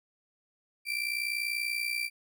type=tone with amplitude modulation; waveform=35% pulse; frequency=2349 Hz; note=D7; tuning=in tune; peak=-25 dBFS; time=0.85-2.1 s; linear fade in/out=50 ms; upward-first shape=sine; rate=60.3 Hz; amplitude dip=70%; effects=none